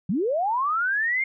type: linear sweep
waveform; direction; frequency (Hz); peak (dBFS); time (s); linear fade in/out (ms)
sine; up; 155.56 to 2152; -21; 0.09-1.24; 5
effects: none